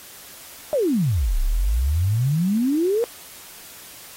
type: exponential two-way sweep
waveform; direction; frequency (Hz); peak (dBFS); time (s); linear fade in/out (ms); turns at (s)
sine; down then up; 634 to 31.35 to 486.7; -17; 0.73-3.04; 0; 1.39
effects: white hiss -42 dBFS RMS until 4.16 s + AAC 48 kbps